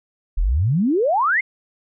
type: exponential sweep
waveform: sine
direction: up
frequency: 34.65 to 2187 Hz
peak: -15 dBFS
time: 0.37-1.41 s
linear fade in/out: 10 ms
effects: none